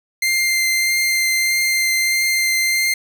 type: tone with vibrato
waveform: sawtooth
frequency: 2093 Hz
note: C7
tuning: in tune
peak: -12 dBFS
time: 0.22-2.94 s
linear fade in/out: 5 ms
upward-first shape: triangle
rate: 1.6 Hz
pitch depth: 10 cents each way
effects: 8-bit